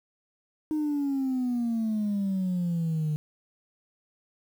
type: exponential sweep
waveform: sine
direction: down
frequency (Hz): 311.1 to 149.9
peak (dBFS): -23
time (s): 0.71-3.16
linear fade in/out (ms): 0
effects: tanh soft clip ceiling -23 dBFS + 9-bit